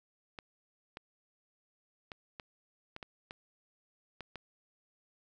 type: clicks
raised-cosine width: 0.3 ms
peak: -27 dBFS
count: 9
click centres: 0.388 / 0.971 / 2.118 / 2.398 / 2.964 / 3.028 / 3.309 / 4.207 / 4.357 s
effects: none